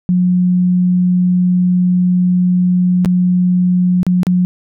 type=tone with dropouts; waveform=sine; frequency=180.3 Hz; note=F#3; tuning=45 cents flat; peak=-9 dBFS; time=0.09-4.45 s; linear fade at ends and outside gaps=0 ms; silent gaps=3.048-3.058 / 4.031-4.066 / 4.232-4.268 s; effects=none